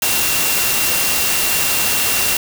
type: tone in noise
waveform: sine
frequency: 2746 Hz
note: F7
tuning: 30 cents flat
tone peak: -24 dBFS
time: 0.02-2.37 s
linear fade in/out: 2 ms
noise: white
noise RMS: -17 dBFS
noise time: 0.02-2.37 s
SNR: -10 dB
effects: none